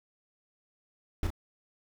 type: noise with echo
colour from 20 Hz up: brown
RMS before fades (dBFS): -28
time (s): 1.23-1.27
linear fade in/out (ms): 2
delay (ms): 34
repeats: 1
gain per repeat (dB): -5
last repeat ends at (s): 1.304
effects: none